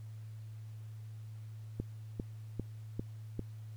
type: click train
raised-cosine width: 3 ms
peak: -23 dBFS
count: 5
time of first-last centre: 1.8-3.394 s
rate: 2.51 Hz
effects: added 109 Hz sine -44 dBFS peak until 3.76 s + pink hiss -67 dBFS RMS until 3.76 s